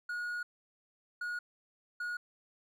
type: tone bursts at uneven times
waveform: triangle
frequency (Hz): 1446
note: F#6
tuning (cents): -40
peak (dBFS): -33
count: 3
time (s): 0.09-0.43 / 1.21-1.39 / 2-2.17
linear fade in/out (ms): 5
effects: none